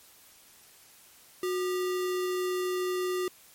sine tone with sample-and-hold, 365.4 Hz, F#4, 22 cents flat, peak -27 dBFS, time 1.43-3.28 s, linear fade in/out 2 ms, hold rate 1575 Hz, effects white hiss -56 dBFS RMS until 3.54 s + MP3 64 kbps

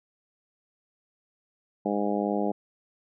harmonic tone, 102.5 Hz, G#2, 22 cents flat, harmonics 2 / 3 / 4 / 5 / 6 / 7 / 8, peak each -29 / -31 / -32 / -33 / -34 / -34 / -35 dBFS, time 1.85-2.52 s, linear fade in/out 10 ms, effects none

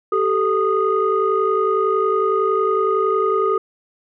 sine tone cluster, 386.6 / 437.5 / 1236 Hz, G4 / A4 / D#6, -24 / -10 / -12 cents, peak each -19 dBFS, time 0.12-3.58 s, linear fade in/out 5 ms, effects tanh soft clip ceiling -7 dBFS

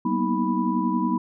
sine tone cluster, 189.8 / 235.7 / 246.7 / 316.6 / 987 Hz, F#3 / A#3 / B3 / D#4 / B5, +44 / +19 / -2 / +30 / -1 cents, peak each -27 dBFS, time 0.05-1.18 s, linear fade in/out 5 ms, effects none

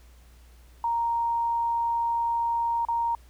sine tone with dropouts, 932.3 Hz, A#5, in tune, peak -23 dBFS, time 0.84-3.15 s, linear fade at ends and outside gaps 2 ms, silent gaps 2.851-2.885 s, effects added 60 Hz sine -50 dBFS peak until 3.29 s + pink hiss -60 dBFS RMS until 3.29 s

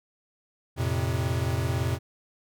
square chord, F major, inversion none, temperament equal with one note detuned, 87.31 / 112.83 / 130.81 Hz, F2 / A2 / C3, 0 / +44 / 0 cents, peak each -30 dBFS, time 0.76-1.99 s, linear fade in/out 50 ms, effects none

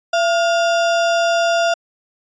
sine tone with sample-and-hold, 677 Hz, E5, 46 cents sharp, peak -13 dBFS, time 0.13-1.74 s, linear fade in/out 5 ms, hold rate 2100 Hz, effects resampled to 16000 Hz

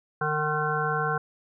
harmonic tone, 152.2 Hz, D#3, 38 cents flat, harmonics 1 / 3 / 5 / 7 / 9 / 10, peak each -31 / -31 / -31 / -31 / -31 / -31 dBFS, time 0.21-1.18 s, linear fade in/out 5 ms, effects none

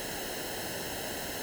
pink noise with comb filter, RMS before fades -37 dBFS, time 0-1.42 s, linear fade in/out 0 ms, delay 0.85 ms, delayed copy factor -0.75, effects none

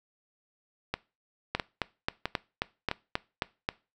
two click trains, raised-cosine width 0.3 ms, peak -13 / -11 dBFS, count 4 / 9, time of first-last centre 0.94-2.914 / 1.55-3.689 s, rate 1.52 / 3.74 Hz, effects noise-tail reverb RT60 0.3 s tail -21 dB re dry

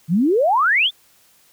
sine exponential sweep, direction up, 150 to 3671 Hz, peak -13 dBFS, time 0.08-0.91 s, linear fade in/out 50 ms, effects white hiss -55 dBFS RMS until 1.52 s

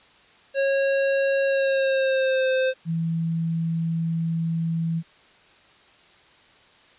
square tone with pitch glide, 547 to 520.8 Hz, C#5 to C5, -23 to -8 cents, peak -20 dBFS, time 0.54-2.74 s, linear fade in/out 50 ms, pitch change -85 cents, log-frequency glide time 1.46-2.51 s
sine tone, 164.81 Hz, E3, in tune, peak -22 dBFS, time 2.85-5.03 s, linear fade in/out 50 ms
effects white hiss -54 dBFS RMS until 6.98 s + resampled to 8000 Hz

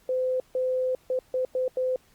sine tone bursts at uneven times, 512 Hz, C5, 38 cents flat, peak -23 dBFS, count 6, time 0.09-0.4 / 0.55-0.95 / 1.1-1.19 / 1.34-1.45 / 1.55-1.68 / 1.77-1.96 s, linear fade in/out 2 ms, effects pink hiss -61 dBFS RMS until 2.14 s + Opus 48 kbps

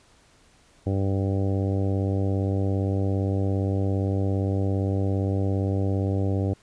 harmonic tone, 97.5 Hz, G2, 9 cents flat, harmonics 1 / 2 / 3 / 4 / 5 / 6 / 7 / 8, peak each -23 / -31 / -30 / -34 / -34 / -37 / -42 / -43 dBFS, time 0.86-6.54 s, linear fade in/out 10 ms, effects pink hiss -58 dBFS RMS until 6.62 s + resampled to 22050 Hz

